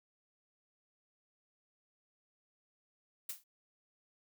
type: noise with exponential decay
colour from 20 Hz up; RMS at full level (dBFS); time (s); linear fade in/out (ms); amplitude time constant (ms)
blue; -36; 3.29-3.44; 5; 32
effects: none